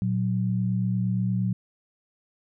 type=tone pair together; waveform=sine; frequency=116.7 / 185.25 Hz; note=A#2 / F#3; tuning=+2 / +2 cents; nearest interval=minor sixth; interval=800 cents; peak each=-25 dBFS; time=0.02-1.53 s; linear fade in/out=0 ms; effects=none